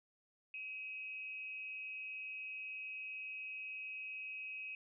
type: tone with amplitude modulation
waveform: sine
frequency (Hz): 2542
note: D#7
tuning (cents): +36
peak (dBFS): -40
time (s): 0.54-4.75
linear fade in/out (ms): 2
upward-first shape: sine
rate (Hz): 207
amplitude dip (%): 60
effects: none